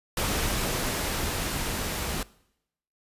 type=noise with level ramp; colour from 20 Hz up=pink; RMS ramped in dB=-27 to -31 dBFS; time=0.17-2.23 s; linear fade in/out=2 ms; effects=noise-tail reverb RT60 0.8 s tail -22 dB re dry + resampled to 32000 Hz